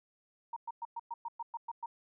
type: tone bursts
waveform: sine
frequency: 932.3 Hz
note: A#5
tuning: in tune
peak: -36 dBFS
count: 10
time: 0.53-1.86 s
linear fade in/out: 5 ms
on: 34 ms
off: 110 ms
effects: none